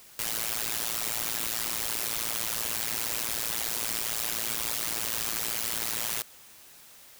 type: noise with amplitude modulation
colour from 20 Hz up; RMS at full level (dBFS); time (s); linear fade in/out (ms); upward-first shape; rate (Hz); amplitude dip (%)
white; -27; 0.19-6.22; 2; sine; 113; 100
effects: white hiss -52 dBFS RMS until 7.19 s